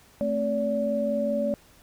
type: tone cluster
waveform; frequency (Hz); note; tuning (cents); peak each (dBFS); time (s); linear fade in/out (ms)
sine; 220.7 / 265.9 / 574; A3 / C4 / D5; +5 / +28 / -40; -28 / -33 / -25; 0.21-1.54; 0
effects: pink hiss -56 dBFS RMS until 1.82 s